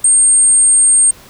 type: tone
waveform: sine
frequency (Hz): 8590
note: C9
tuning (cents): +44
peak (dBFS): -6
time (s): 0.04-1.11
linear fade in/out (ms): 5
effects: pink hiss -40 dBFS RMS until 1.29 s